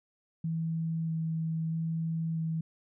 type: tone with vibrato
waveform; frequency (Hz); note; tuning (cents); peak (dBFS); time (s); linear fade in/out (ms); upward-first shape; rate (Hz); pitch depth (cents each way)
sine; 162.3; E3; -27; -29; 0.44-2.61; 5; square; 0.78; 8
effects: none